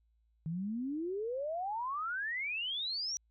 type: exponential sweep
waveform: sine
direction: up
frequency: 155.4 to 5920 Hz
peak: -34 dBFS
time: 0.46-3.17 s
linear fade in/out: 0 ms
effects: added 56 Hz sine -69 dBFS peak until 3.3 s